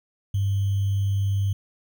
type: tone with sample-and-hold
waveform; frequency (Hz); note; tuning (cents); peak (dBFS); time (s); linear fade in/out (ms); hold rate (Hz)
sine; 98.7; G2; +12; -20; 0.34-1.53; 5; 3150
effects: none